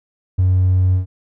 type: tone with ADSR envelope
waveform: triangle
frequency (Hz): 92.5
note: F#2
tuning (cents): 0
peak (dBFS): -6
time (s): 0.38-1.06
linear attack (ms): 18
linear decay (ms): 11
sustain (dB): -2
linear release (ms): 120
effects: tanh soft clip ceiling -7 dBFS